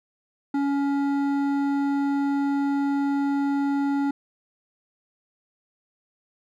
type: tone with hard clipping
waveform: triangle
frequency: 280.6 Hz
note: C#4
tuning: 21 cents sharp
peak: -23 dBFS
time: 0.54-4.11 s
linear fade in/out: 5 ms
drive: 14 dB
effects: none